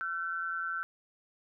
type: tone pair together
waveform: sine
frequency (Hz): 1355.4 / 1526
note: E6 / G6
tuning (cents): +48 / -47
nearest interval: major second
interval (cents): 205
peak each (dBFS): -35 / -35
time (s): 0.01-0.83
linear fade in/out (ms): 0
effects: none